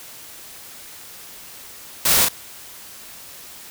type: noise with echo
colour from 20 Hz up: white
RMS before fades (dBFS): -17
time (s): 2.05-2.25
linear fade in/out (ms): 5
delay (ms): 37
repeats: 1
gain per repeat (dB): -3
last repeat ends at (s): 2.287
effects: white hiss -40 dBFS RMS until 3.7 s